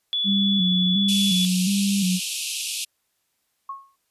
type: tone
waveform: sine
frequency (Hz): 3431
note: A7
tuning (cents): -44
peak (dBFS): -21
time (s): 0.13-1.45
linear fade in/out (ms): 0
type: tone with vibrato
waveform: sine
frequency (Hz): 190.5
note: G3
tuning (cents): -49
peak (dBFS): -19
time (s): 0.24-2.2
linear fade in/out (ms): 50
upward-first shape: square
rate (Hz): 1.4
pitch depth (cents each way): 72
type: band-pass noise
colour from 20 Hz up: pink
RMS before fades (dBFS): -29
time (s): 1.08-2.85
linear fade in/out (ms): 10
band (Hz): 2500 to 12000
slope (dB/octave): 96
type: tone with exponential decay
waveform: sine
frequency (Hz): 1093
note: C#6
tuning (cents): -25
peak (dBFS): -27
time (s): 3.69-3.96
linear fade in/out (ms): 5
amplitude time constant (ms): 58
effects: white hiss -72 dBFS RMS until 4.1 s + resampled to 32000 Hz